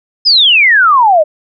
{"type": "exponential sweep", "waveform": "sine", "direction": "down", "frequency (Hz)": [5190, 587.3], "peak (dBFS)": -4, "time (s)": [0.25, 1.24], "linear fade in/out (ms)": 20, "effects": []}